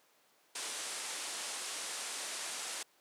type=low-pass noise; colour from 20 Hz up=white; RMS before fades=-41 dBFS; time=0.55-2.83 s; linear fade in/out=5 ms; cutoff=10000 Hz; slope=48 dB/octave; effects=pink hiss -68 dBFS RMS until 3 s + high-pass 400 Hz 12 dB/octave